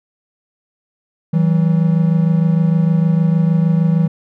triangle tone pair together, 162.6 / 189.12 Hz, E3 / F#3, -23 / +38 cents, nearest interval minor third, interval 261 cents, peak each -10 / -15 dBFS, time 1.33-4.08 s, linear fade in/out 10 ms, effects none

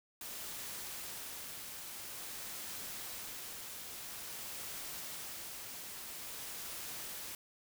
white noise with tremolo, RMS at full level -44 dBFS, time 0.21-7.35 s, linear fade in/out 2 ms, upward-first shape sine, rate 0.49 Hz, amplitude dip 25%, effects none

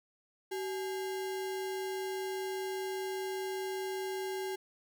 sine tone with sample-and-hold, 380 Hz, F#4, 46 cents sharp, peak -34 dBFS, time 0.51-4.56 s, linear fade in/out 10 ms, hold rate 1225 Hz, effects none

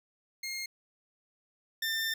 20% pulse tone pair in turn, 2134 / 1794.5 Hz, C7 / A6, +34 / +34 cents, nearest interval minor third, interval 300 cents, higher first, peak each -30 / -25 dBFS, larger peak second, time 0.43-0.66 / 1.82-2.14 s, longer second, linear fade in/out 5 ms, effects none

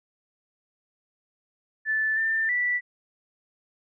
sine tone with pitch steps, 1752 / 1788 / 1964 Hz, A6 / A6 / B6, -8 / +27 / -10 cents, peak -22 dBFS, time 1.85-2.81 s, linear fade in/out 50 ms, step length 320 ms, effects none

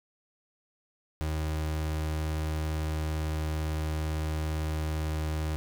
35% pulse tone, 77.78 Hz, D#2, in tune, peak -27 dBFS, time 1.21-5.56 s, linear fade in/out 0 ms, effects none

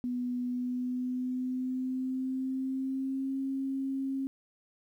sine tone with pitch glide, 246.9 to 269.2 Hz, B3 to C4, 0 to +49 cents, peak -30 dBFS, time 0.04-4.27 s, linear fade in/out 0 ms, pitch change +149 cents, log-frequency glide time 0.44-3.38 s, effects 11-bit

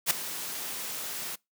white noise with ADSR envelope, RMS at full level -22 dBFS, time 0.06-1.36 s, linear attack 47 ms, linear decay 5 ms, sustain -14 dB, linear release 15 ms, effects noise-tail reverb RT60 0.2 s tail -24 dB re dry + high-pass 150 Hz 12 dB/octave

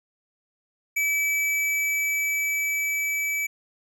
square tone with level ramp, 2300 Hz, D7, 37 cents flat, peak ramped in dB -22 to -25 dBFS, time 0.96-3.47 s, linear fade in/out 10 ms, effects none

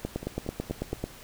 two click trains, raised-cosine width 2 ms, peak -24 / -16 dBFS, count 4 / 10, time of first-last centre 0.23-0.933 / 0.05-1.04 s, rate 4.27 / 9.09 Hz, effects pink hiss -48 dBFS RMS until 1.23 s

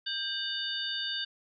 sine tone cluster, 1586 / 2947 / 3622 / 4599 Hz, G6 / F#7 / A7 / D8, +20 / -8 / +49 / -37 cents, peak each -38 / -37 / -35 / -38 dBFS, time 0.06-1.25 s, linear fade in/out 10 ms, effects none

